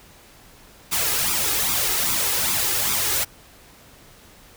white noise with flanger, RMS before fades -22 dBFS, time 0.91-3.25 s, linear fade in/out 20 ms, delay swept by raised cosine 0.82 to 2.42 ms, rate 2.5 Hz, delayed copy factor +0.6, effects pink hiss -49 dBFS RMS until 4.56 s

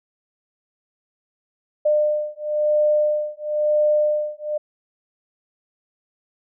sine beating tone pair, 601 / 601.99 Hz, D5 / D5, +40 / +43 cents, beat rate 0.99 Hz, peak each -20 dBFS, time 1.85-4.58 s, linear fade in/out 10 ms, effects none

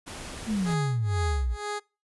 pink noise, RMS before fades -39 dBFS, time 0.06-0.75 s, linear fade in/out 20 ms
sine exponential sweep, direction down, 232 to 54.5 Hz, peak -24 dBFS, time 0.46-1.57 s, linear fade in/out 50 ms
15% pulse tone with tremolo, 415.3 Hz, G#4, in tune, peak -23 dBFS, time 0.65-1.8 s, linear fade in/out 20 ms, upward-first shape sine, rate 2.1 Hz, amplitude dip 95%
effects noise-tail reverb RT60 0.3 s tail -25 dB re dry + resampled to 24000 Hz

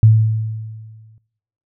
sine tone with exponential decay, 110 Hz, A2, in tune, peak -4 dBFS, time 0.03-1.18 s, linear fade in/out 0 ms, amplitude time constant 250 ms, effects noise-tail reverb RT60 0.8 s tail -21 dB re dry

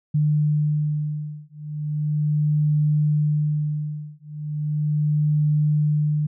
sine beating tone pair, 150 / 150.37 Hz, D3 / D3, +37 / +41 cents, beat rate 0.37 Hz, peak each -22 dBFS, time 0.14-6.27 s, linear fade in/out 10 ms, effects none

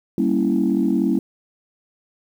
sine chord, G diminished seventh, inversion none, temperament equal, 196 / 233.1 / 277.2 / 329.6 Hz, G3 / Bb3 / Db4 / Fb4, 0 / 0 / 0 / 0 cents, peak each -21 dBFS, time 0.18-1.19 s, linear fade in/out 2 ms, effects tanh soft clip ceiling -8 dBFS + 8-bit

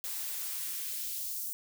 blue noise with high-pass filter sweep, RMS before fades -37 dBFS, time 0.04-1.53 s, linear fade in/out 0 ms, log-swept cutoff 290 to 7600 Hz, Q 0.83, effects none

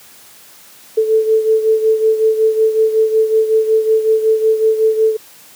sine beating tone pair, 438.8 / 444.2 Hz, A4 / A4, -5 / +16 cents, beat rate 5.4 Hz, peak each -11 / -17 dBFS, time 0.97-5.17 s, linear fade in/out 10 ms, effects white hiss -42 dBFS RMS until 5.55 s + high-pass 100 Hz 12 dB/octave

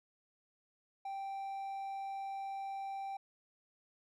triangle tone, 783 Hz, G5, 2 cents flat, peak -37 dBFS, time 1.05-3.17 s, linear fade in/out 5 ms, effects none

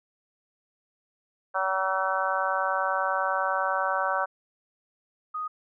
harmonic tone, 190 Hz, F#3, 46 cents sharp, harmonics 3 / 4 / 5 / 6 / 7 / 8, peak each -31 / -31 / -31 / -31 / -31 / -31 dBFS, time 1.54-4.26 s, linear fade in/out 20 ms
sine tone, 1244.5 Hz, D#6, in tune, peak -29 dBFS, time 5.34-5.48 s, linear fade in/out 10 ms
effects none

